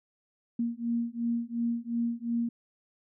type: beating tone pair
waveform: sine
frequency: 233.1 / 235.9 Hz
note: A#3 / A#3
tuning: 0 / +21 cents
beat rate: 2.8 Hz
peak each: -31 dBFS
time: 0.59-2.49 s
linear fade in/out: 5 ms
effects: none